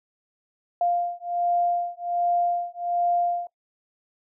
sine beating tone pair, 698.5 / 699.8 Hz, F5 / F5, 0 / +3 cents, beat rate 1.3 Hz, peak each -25 dBFS, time 0.81-3.47 s, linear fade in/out 2 ms, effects noise-tail reverb RT60 0.1 s tail -20 dB re dry

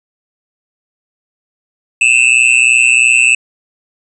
square tone with amplitude modulation, 2637 Hz, E7, in tune, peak -3 dBFS, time 2.01-3.35 s, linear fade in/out 5 ms, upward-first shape sine, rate 123 Hz, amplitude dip 95%, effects resampled to 22050 Hz

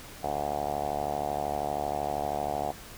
5% pulse tone with low-pass filter, 72.8 Hz, D2, 15 cents flat, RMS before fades -31 dBFS, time 0.23-2.72 s, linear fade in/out 10 ms, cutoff 740 Hz, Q 6.9, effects pink hiss -46 dBFS RMS until 2.97 s

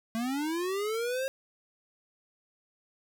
square linear sweep, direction up, 220.6 to 542 Hz, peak -30 dBFS, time 0.15-1.28 s, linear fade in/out 0 ms, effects none

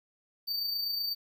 square tone with amplitude modulation, 4600 Hz, D8, 37 cents flat, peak -29 dBFS, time 0.47-1.15 s, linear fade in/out 20 ms, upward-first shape sine, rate 28.1 Hz, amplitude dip 40%, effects 11-bit

